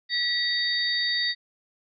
sine tone cluster, 1940 / 3726 / 4590 Hz, B6 / A#7 / D8, -31 / -2 / -40 cents, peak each -27 / -28 / -27 dBFS, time 0.09-1.35 s, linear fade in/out 50 ms, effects none

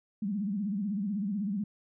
sine tone with vibrato, 201.8 Hz, G#3, 49 cents flat, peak -29 dBFS, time 0.22-1.64 s, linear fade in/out 5 ms, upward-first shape sine, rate 16 Hz, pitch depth 140 cents each way, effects none

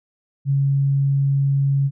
sine tone, 138.59 Hz, C#3, in tune, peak -15 dBFS, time 0.45-1.91 s, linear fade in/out 50 ms, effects none

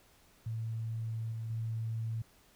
sine tone with level steps, 112.7 Hz, A2, 42 cents sharp, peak -34 / -36 / -33 dBFS, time 0.46-2.22 s, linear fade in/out 5 ms, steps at 1.32 / 1.5 s, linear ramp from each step 2 ms, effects pink hiss -64 dBFS RMS until 2.55 s

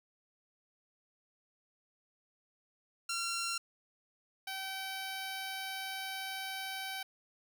10% pulse tone pair in turn, 1370 / 768.9 Hz, F6 / G5, -34 / -34 cents, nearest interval minor seventh, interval 1000 cents, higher first, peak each -26 / -30 dBFS, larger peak first, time 3.09-3.58 / 4.47-7.03 s, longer second, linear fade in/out 5 ms, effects none

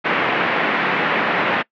white band-pass noise, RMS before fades -19 dBFS, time 0.04-1.63 s, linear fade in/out 20 ms, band 160 to 2400 Hz, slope 24 dB/octave, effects noise-tail reverb RT60 0.1 s tail -23 dB re dry + low-pass 4000 Hz 12 dB/octave

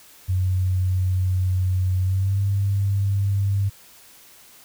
sine tone with pitch glide, 92.5 to 99.14 Hz, F#2 to G2, 0 to +20 cents, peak -18 dBFS, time 0.28-3.7 s, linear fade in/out 20 ms, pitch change +120 cents, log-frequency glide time 2.01-2.4 s, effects white hiss -49 dBFS RMS until 4.64 s

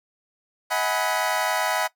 25% pulse chord, G# minor seventh, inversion second, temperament equal with one note detuned, 636.1 / 740 / 830.6 / 987.8 Hz, D#5 / F#5 / G#5 / B5, +38 / 0 / 0 / 0 cents, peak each -24 / -23 / -25 / -24 dBFS, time 0.7-1.88 s, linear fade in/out 20 ms, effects noise-tail reverb RT60 0.1 s tail -18 dB re dry

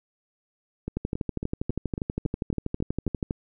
two click trains, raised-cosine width 3 ms, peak -17 / -14 dBFS, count 9 / 30, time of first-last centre 0.88-3.078 / 0.97-3.309 s, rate 3.64 / 12.4 Hz, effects none

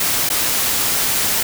white noise with dropouts, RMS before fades -18 dBFS, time 0-1.43 s, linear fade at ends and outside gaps 5 ms, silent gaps 0.291-0.3 s, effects none

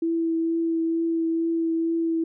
sine tone with vibrato, 329.6 Hz, E4, in tune, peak -21 dBFS, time 0.02-2.24 s, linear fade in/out 5 ms, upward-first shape triangle, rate 2.2 Hz, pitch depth 15 cents each way, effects none

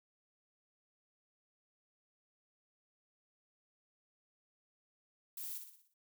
violet noise with echo, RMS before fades -44 dBFS, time 5.37-5.58 s, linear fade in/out 5 ms, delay 60 ms, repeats 6, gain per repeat -6 dB, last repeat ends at 5.94 s, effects none

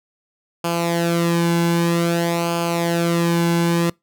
sawtooth tone with flanger, 169.8 Hz, F3, 48 cents flat, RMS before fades -19 dBFS, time 0.64-3.9 s, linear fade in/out 5 ms, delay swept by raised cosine 0.52 to 1.62 ms, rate 0.52 Hz, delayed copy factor -0.7, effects noise-tail reverb RT60 0.2 s tail -26 dB re dry

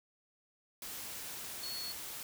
sine tone in noise, 4368 Hz, C#8, 26 cents flat, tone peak -40 dBFS, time 1.63-1.92 s, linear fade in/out 2 ms, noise white, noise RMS -44 dBFS, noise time 0.82-2.23 s, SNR +1 dB, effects none

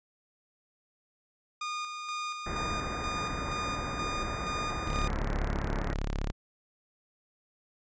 sawtooth tone with tremolo, 1222 Hz, D#6, 32 cents flat, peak -29 dBFS, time 1.61-5.08 s, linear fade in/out 5 ms, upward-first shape square, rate 2.1 Hz, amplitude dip 40%
pink low-pass noise, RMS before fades -36 dBFS, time 2.46-5.94 s, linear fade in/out 5 ms, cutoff 2000 Hz, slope 48 dB/octave
sawtooth tone, 35.05 Hz, C#1, 20 cents sharp, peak -26 dBFS, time 4.86-6.32 s, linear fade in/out 20 ms
effects resampled to 16000 Hz

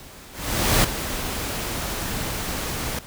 pink noise with ADSR envelope, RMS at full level -17 dBFS, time 0.32-2.99 s, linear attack 520 ms, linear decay 7 ms, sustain -11 dB, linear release 4 ms, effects pink hiss -43 dBFS RMS until 3.06 s

